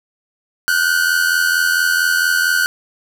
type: tone pair together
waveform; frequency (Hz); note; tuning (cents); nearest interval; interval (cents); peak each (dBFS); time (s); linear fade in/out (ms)
45% pulse; 1452 / 1536.4; F#6 / G6; -33 / -35; minor second; 98; -16; 0.68-2.66; 0
effects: none